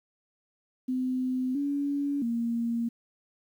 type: tone with pitch steps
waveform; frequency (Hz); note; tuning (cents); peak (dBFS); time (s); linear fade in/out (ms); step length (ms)
sine; 255.8 / 283.9 / 233.2; C4 / C#4 / A#3; -39 / +41 / +1; -26; 0.88-2.89; 10; 670
effects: 10-bit